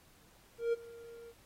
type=tone with ADSR envelope; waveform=triangle; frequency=466.2 Hz; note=A#4; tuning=in tune; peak=-25 dBFS; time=0.58-1.34 s; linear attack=150 ms; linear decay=22 ms; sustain=-21 dB; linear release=54 ms; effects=pink hiss -64 dBFS RMS until 1.45 s + AAC 48 kbps